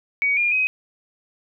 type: tone with pitch steps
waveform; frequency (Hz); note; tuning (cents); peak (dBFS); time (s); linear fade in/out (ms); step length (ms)
sine; 2251 / 2413 / 2524; C#7 / D7 / D#7; +26 / +46 / +24; -17; 0.22-0.67; 0; 150
effects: none